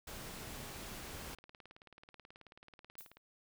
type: noise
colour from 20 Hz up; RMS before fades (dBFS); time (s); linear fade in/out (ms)
pink; -47; 0.07-1.35; 5
type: click train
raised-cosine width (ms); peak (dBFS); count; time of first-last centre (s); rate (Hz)
0.3; -39; 38; 1.17-3.17; 18.5
type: noise with exponential decay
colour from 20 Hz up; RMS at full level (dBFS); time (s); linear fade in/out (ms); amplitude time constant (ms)
violet; -46; 2.98-3.18; 2; 43
effects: none